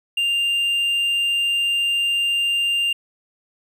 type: tone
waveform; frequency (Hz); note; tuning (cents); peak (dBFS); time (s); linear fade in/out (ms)
triangle; 2794; F7; 0; -16; 0.17-2.93; 5
effects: none